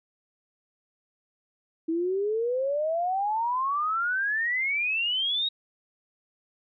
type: exponential sweep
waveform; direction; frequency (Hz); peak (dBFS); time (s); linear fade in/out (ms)
sine; up; 319.1 to 3812; -24; 1.88-5.49; 10
effects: none